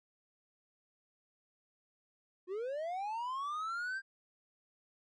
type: linear sweep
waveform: triangle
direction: up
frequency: 349.2 to 1600 Hz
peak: -34 dBFS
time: 2.47-4.02 s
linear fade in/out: 50 ms
effects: resampled to 22050 Hz